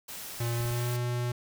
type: noise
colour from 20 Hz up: white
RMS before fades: -41 dBFS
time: 0.08-0.97 s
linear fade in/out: 10 ms
type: tone with pitch glide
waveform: square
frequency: 117.9 to 121.71 Hz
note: A#2 to B2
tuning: +20 to -25 cents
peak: -29 dBFS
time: 0.4-1.32 s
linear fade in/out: 5 ms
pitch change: +55 cents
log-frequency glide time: 0.55-0.91 s
type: clicks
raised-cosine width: 5 ms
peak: -31 dBFS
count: 3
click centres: 0.604 / 0.654 / 0.711 s
effects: none